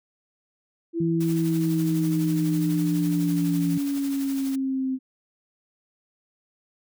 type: linear sweep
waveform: sine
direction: down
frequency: 335.2 to 260.3 Hz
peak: -23 dBFS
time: 0.93-4.99 s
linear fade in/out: 50 ms
type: tone with pitch glide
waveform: sine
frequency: 165.5 to 170.15 Hz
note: E3 to F3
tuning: +7 to -45 cents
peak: -23 dBFS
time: 1-3.78 s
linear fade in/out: 5 ms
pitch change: +48 cents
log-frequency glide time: 2.48-2.99 s
type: noise with tremolo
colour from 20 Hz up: white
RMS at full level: -39 dBFS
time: 1.2-4.56 s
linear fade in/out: 10 ms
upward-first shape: sine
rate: 12 Hz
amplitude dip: 50%
effects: none